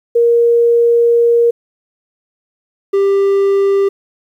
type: tone pair in turn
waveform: sine / triangle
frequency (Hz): 470 / 395.2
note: A#4 / G4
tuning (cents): +14 / +14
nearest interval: minor third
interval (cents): 300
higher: first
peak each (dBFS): -7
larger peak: neither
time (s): 0.15-1.51 / 2.93-3.89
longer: first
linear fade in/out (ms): 10
effects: 8-bit